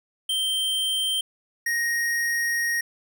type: tone pair in turn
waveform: square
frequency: 3136 / 1871.2 Hz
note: G7 / A#6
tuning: 0 / +6 cents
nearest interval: major sixth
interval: 894 cents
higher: first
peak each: -23 dBFS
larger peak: neither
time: 0.29-1.21 / 1.66-2.81 s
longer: second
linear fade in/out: 5 ms
effects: none